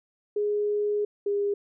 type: tone pair in turn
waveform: sine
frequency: 415.3 / 405.8 Hz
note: G#4 / G#4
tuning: 0 / -40 cents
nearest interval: unison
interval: 40 cents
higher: first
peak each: -23 dBFS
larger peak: neither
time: 0.36-1.05 / 1.26-1.54 s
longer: first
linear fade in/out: 5 ms
effects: none